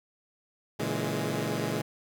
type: chord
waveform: 15% pulse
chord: A# half-diminished seventh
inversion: none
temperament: equal with one note detuned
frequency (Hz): 116.54 / 141.26 / 164.81 / 207.7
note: A#2 / C#3 / E3 / G#3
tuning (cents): 0 / +33 / 0 / 0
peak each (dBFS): -28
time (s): 0.79-1.82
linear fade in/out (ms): 10
effects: none